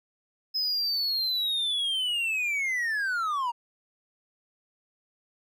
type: linear sweep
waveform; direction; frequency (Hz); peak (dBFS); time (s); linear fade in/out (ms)
triangle; down; 5120 to 920; -24; 0.54-3.52; 20
effects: none